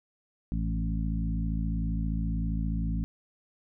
harmonic tone with a mistuned harmonic, 55 Hz, A1, in tune, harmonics 1 / 2 / 3 / 4 / 5, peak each -29 / -37 / -33 / -36 / -40 dBFS, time 0.52-3.04 s, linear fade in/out 0 ms, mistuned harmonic 4, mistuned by -15 cents, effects none

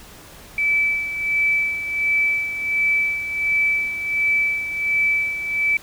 sine tone with tremolo, 2310 Hz, D7, 29 cents flat, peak -15 dBFS, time 0.58-5.77 s, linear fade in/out 2 ms, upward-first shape sine, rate 1.4 Hz, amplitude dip 65%, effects pink hiss -43 dBFS RMS until 5.82 s

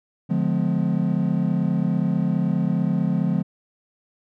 triangle chord, D diminished seventh, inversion none, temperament just, 146.83 / 176.2 / 211.4 / 253.7 Hz, D3 / F3 / Ab3 / Cb4, 0 / +16 / +31 / +47 cents, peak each -24 / -20 / -23 / -26 dBFS, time 0.29-3.43 s, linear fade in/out 20 ms, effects none

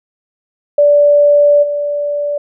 sine tone with level steps, 582 Hz, D5, 16 cents flat, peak -5 / -14 dBFS, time 0.78-2.38 s, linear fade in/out 5 ms, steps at 1.62 s, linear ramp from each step 20 ms, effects none

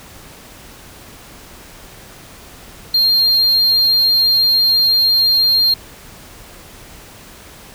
triangle tone, 4202 Hz, C8, 7 cents sharp, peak -9 dBFS, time 2.94-5.74 s, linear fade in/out 5 ms, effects pink hiss -39 dBFS RMS until 7.74 s

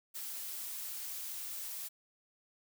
blue noise, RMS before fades -42 dBFS, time 0.14-1.89 s, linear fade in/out 20 ms, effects none

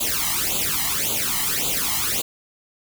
white noise with flanger, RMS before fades -23 dBFS, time 0-2.22 s, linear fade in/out 10 ms, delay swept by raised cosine 0.27 to 1.01 ms, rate 1.8 Hz, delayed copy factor +0.9, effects none

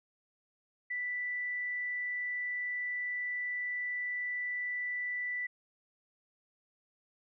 sine tone, 1975.5 Hz, B6, in tune, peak -33 dBFS, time 0.9-5.47 s, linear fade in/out 10 ms, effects none

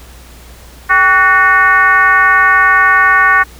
sine tone with frequency modulation, 1480 Hz, F#6, in tune, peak -5 dBFS, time 0.89-3.44 s, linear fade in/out 20 ms, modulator 350 Hz, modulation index 1.4, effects added 60 Hz sine -35 dBFS peak until 3.59 s + pink hiss -39 dBFS RMS until 3.59 s

